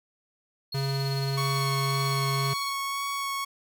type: tone with tremolo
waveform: triangle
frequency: 4308 Hz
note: C8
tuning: 50 cents sharp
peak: -31 dBFS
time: 0.72-2.73 s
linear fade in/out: 5 ms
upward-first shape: sine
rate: 18 Hz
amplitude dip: 75%
type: tone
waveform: square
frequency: 136.9 Hz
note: C#3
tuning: 21 cents flat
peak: -27 dBFS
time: 0.74-2.54 s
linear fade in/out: 10 ms
type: tone with vibrato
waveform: sawtooth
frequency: 1111 Hz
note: C#6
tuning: 4 cents sharp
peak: -25 dBFS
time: 1.37-3.45 s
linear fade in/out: 10 ms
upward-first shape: sine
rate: 1.9 Hz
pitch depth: 11 cents each way
effects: none